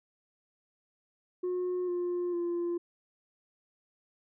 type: tone with pitch steps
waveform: sine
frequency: 361.7 / 353.6 / 345.8 Hz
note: F#4 / F4 / F4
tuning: -39 / +22 / -17 cents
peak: -27 dBFS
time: 1.43-2.78 s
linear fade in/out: 10 ms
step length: 450 ms
effects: tanh soft clip ceiling -28 dBFS